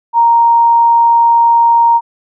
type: tone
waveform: sine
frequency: 932.3 Hz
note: A#5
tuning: in tune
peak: -5 dBFS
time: 0.13-2.01 s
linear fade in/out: 50 ms
effects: none